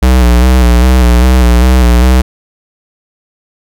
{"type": "tone with vibrato", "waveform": "square", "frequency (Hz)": 61.74, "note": "B1", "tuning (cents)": 0, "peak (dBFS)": -4, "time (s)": [0.02, 2.22], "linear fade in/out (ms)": 10, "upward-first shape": "square", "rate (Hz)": 2.5, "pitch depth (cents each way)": 49, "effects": []}